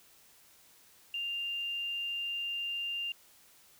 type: tone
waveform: sine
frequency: 2794 Hz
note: F7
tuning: in tune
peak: -33 dBFS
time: 1.14-3.12 s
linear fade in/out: 2 ms
effects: white hiss -61 dBFS RMS until 3.79 s